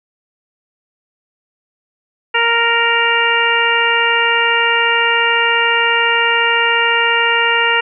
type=harmonic tone; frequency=465.8 Hz; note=A#4; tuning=1 cent flat; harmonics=1 / 2 / 3 / 4 / 5 / 6; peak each=-21 / -18 / -18 / -17 / -20 / -17 dBFS; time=2.34-7.81 s; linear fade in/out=10 ms; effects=none